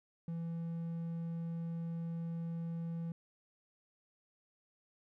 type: tone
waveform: triangle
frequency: 166.9 Hz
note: E3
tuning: 22 cents sharp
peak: -35 dBFS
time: 0.28-3.12 s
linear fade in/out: 2 ms
effects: none